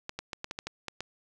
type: clicks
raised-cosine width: 0.2 ms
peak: -18 dBFS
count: 9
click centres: 0.094 / 0.19 / 0.332 / 0.444 / 0.511 / 0.589 / 0.67 / 0.883 / 1.006 s
effects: none